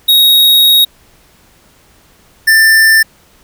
square tone pair in turn, 3772 / 1780.1 Hz, A#7 / A6, +20 / +20 cents, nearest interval octave + minor second, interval 1300 cents, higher first, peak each -5 dBFS, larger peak neither, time 0.08-0.85 / 2.47-3.03 s, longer first, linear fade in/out 10 ms, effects pink hiss -47 dBFS RMS until 3.43 s

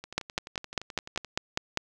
two click trains, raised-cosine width 0.2 ms, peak -9 / -23 dBFS, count 9 / 15, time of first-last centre 0.18-1.774 / 0.04-1.247 s, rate 5.02 / 11.6 Hz, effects none

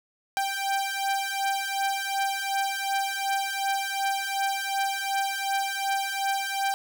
sawtooth beating tone pair, 784 / 786.7 Hz, G5 / G5, 0 / +6 cents, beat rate 2.7 Hz, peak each -25 / -25 dBFS, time 0.37-6.74 s, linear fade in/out 0 ms, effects none

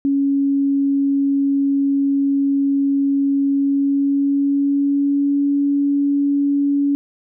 sine tone with pitch glide, 277.9 to 283.1 Hz, C#4 to C#4, +4 to +37 cents, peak -14 dBFS, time 0.05-6.95 s, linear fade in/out 0 ms, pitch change +33 cents, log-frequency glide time 3.51-5.44 s, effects none

